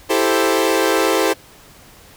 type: chord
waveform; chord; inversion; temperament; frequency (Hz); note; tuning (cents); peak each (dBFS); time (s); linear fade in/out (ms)
sawtooth; A minor seventh; second; equal; 329.6 / 392 / 440 / 523.3; E4 / G4 / A4 / C5; 0 / 0 / 0 / 0; -16; 0.09-1.34; 20
effects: pink hiss -45 dBFS RMS until 2.16 s